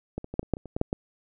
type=clicks; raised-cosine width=2 ms; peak=-18 / -24 / -22 / -10 / -30 / -10 / -26 / -27 / -16 / -9 / -13 dBFS; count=11; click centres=0.18 / 0.244 / 0.34 / 0.394 / 0.43 / 0.537 / 0.569 / 0.657 / 0.765 / 0.814 / 0.929 s; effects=none